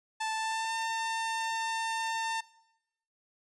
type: tone with pitch glide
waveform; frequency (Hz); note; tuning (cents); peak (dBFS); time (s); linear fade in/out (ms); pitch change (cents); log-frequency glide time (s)
sawtooth; 880 to 901.6; A5 to A5; 0 to +42; -27; 0.2-2.41; 10; +42; 0.33-0.77
effects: noise-tail reverb RT60 0.9 s tail -21 dB re dry + resampled to 22050 Hz